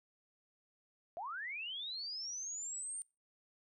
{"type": "linear sweep", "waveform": "sine", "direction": "up", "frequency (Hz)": [631, 8940], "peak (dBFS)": -40, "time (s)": [1.17, 3.02], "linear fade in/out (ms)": 0, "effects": ["noise-tail reverb RT60 0.3 s tail -25 dB re dry"]}